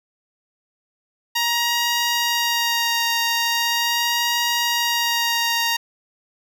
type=tone with vibrato; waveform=10% pulse; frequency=940 Hz; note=A#5; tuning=14 cents sharp; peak=-10 dBFS; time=1.35-5.77 s; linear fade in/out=10 ms; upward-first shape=sine; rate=0.4 Hz; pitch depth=14 cents each way; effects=none